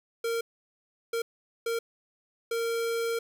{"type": "tone bursts at uneven times", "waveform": "square", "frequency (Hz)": 461.6, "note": "A#4", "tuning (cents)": -17, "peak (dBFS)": -28, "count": 4, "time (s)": [[0.24, 0.41], [1.13, 1.22], [1.66, 1.79], [2.51, 3.19]], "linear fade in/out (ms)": 5, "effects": ["10-bit"]}